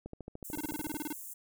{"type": "click train", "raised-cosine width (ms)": 2, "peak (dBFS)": -29, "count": 13, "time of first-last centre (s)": [0.06, 0.942], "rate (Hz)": 13.6}
{"type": "high-pass noise", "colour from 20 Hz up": "white", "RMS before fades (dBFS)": -45, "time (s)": [0.44, 1.34], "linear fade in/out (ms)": 10, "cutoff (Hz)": 6800, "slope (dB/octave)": 48}
{"type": "tone bursts", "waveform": "square", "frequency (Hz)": 301.9, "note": "D4", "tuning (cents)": 48, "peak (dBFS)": -35, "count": 12, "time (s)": [0.53, 1.127], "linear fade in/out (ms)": 2, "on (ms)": 25, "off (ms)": 27}
{"effects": []}